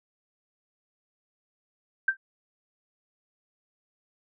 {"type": "tone with exponential decay", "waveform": "sine", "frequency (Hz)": 1568, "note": "G6", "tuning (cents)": 0, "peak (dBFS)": -16, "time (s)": [2.08, 2.17], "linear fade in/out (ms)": 5, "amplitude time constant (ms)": 18, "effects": []}